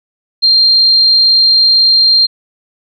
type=tone; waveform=sine; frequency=4186 Hz; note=C8; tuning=in tune; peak=-5 dBFS; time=0.42-2.27 s; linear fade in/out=20 ms; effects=none